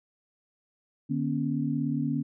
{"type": "tone cluster", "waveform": "sine", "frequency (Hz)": [150.2, 240.2, 277.4], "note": ["D3", "B3", "C#4"], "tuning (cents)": [39, -48, 1], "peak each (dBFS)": -30, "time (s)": [1.09, 2.23], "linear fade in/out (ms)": 20, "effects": []}